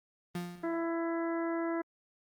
35% pulse tone with exponential decay, 175.6 Hz, F3, 10 cents sharp, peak -31 dBFS, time 0.35-0.95 s, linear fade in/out 2 ms, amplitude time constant 130 ms
harmonic tone, 333.3 Hz, E4, 19 cents sharp, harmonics 1 / 2 / 3 / 4 / 5 / 6, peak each -32 / -38 / -42 / -44 / -46 / -48 dBFS, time 0.63-1.82 s, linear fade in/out 10 ms
effects Opus 24 kbps

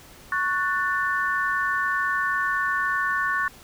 sine chord, F# minor, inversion second, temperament just, 1110 / 1480 / 1776 Hz, C#6 / F#6 / A6, +2 / 0 / +16 cents, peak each -26 dBFS, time 0.32-3.48 s, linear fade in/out 2 ms, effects pink hiss -48 dBFS RMS until 3.63 s

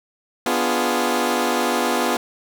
15% pulse chord, B diminished seventh, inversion none, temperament equal, 246.9 / 293.7 / 349.2 / 415.3 Hz, B3 / D4 / F4 / Ab4, 0 / 0 / 0 / 0 cents, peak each -16 / -21 / -17 / -19 dBFS, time 0.46-2.17 s, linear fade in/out 2 ms, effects none

